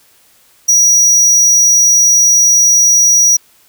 square tone, 5790 Hz, F#8, 38 cents flat, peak -6 dBFS, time 0.68-3.37 s, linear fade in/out 10 ms, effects white hiss -49 dBFS RMS until 3.68 s

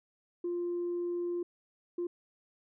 sine tone bursts at uneven times, 349.2 Hz, F4, in tune, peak -30 dBFS, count 2, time 0.44-1.43 / 1.98-2.07 s, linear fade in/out 5 ms, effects tanh soft clip ceiling -28 dBFS

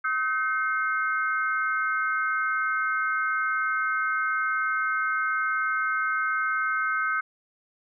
sine tone cluster, 1277 / 1538 / 2132 Hz, D#6 / G6 / C7, +45 / -33 / +32 cents, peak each -27 / -26 / -34 dBFS, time 0.04-7.21 s, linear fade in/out 10 ms, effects none

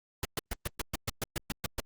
pink noise bursts, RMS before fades -32 dBFS, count 12, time 0.23-1.802 s, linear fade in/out 2 ms, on 21 ms, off 120 ms, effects Opus 48 kbps

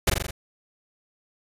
pink noise with echo, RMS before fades -19 dBFS, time 0.07-0.1 s, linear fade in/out 5 ms, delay 42 ms, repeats 5, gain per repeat -3 dB, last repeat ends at 0.31 s, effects resampled to 32000 Hz

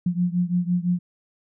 sine beating tone pair, 175.1 / 181 Hz, F3 / F#3, +5 / -38 cents, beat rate 5.9 Hz, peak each -22 / -24 dBFS, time 0.06-0.99 s, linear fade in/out 5 ms, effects none

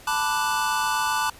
square chord, B minor seventh, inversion third, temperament equal, 880 / 987.8 / 1174.7 / 1480 Hz, A5 / B5 / D6 / F#6, 0 / 0 / 0 / 0 cents, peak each -27 / -29 / -29 / -29 dBFS, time 0.07-1.3 s, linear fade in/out 5 ms, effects pink hiss -47 dBFS RMS until 1.39 s + resampled to 32000 Hz

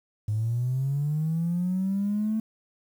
triangle linear sweep, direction up, 103.83 to 221.5 Hz, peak -20 dBFS, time 0.28-2.4 s, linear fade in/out 5 ms, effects tanh soft clip ceiling -21 dBFS + 9-bit

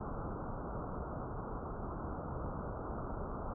pink low-pass noise, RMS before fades -41 dBFS, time 0-3.54 s, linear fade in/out 10 ms, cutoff 1400 Hz, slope 96 dB/octave, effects none

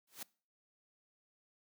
white noise with exponential growth, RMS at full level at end -40 dBFS, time 0.07-0.23 s, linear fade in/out 5 ms, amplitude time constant 34 ms, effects noise-tail reverb RT60 0.4 s tail -23 dB re dry + high-pass 150 Hz 12 dB/octave

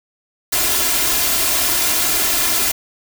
white noise with comb filter, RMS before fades -17 dBFS, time 0.52-2.72 s, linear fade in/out 10 ms, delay 2.9 ms, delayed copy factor +0.6, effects none

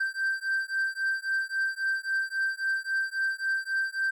triangle beating tone pair, 1564 / 1567.7 Hz, G6 / G6, -4 / 0 cents, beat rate 3.7 Hz, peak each -28 dBFS, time 0-4.11 s, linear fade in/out 10 ms, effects none

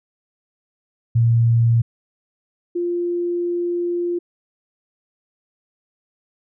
sine tone pair in turn, 116.3 / 348.5 Hz, A#2 / F4, -4 / -4 cents, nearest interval octave + perfect fifth, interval 1900 cents, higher second, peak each -12 / -19 dBFS, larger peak first, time 1.15-1.82 / 2.75-4.19 s, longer second, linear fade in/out 10 ms, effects none

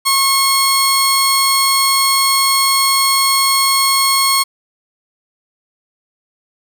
sawtooth tone pair together, 1086 / 4344 Hz, C#6 / C#8, -36 / -36 cents, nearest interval 2 octaves, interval 2400 cents, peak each -10 dBFS, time 0.05-4.44 s, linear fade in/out 20 ms, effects none

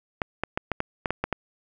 clicks, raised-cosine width 0.5 ms, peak -10 dBFS, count 9, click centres 0.218 / 0.436 / 0.575 / 0.717 / 0.804 / 1.058 / 1.106 / 1.24 / 1.327 s, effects none

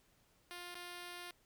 5% pulse tone with dropouts, 352.4 Hz, F4, 16 cents sharp, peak -35 dBFS, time 0.51-1.31 s, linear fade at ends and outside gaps 0 ms, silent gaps 0.744-0.754 s, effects pink hiss -72 dBFS RMS until 1.45 s

